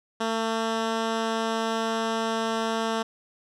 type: tone with low-pass filter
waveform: 10% pulse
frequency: 224.9 Hz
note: A3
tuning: 38 cents sharp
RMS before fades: -27 dBFS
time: 0.2-3.03 s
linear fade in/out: 10 ms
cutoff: 6600 Hz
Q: 0.73
effects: none